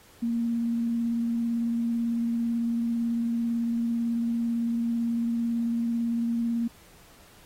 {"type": "tone with vibrato", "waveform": "sine", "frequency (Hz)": 233.1, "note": "A#3", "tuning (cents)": 0, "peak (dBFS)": -24, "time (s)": [0.22, 6.68], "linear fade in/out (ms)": 10, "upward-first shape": "sine", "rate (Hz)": 18, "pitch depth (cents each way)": 14, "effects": ["pink hiss -55 dBFS RMS until 7.45 s", "AAC 48 kbps"]}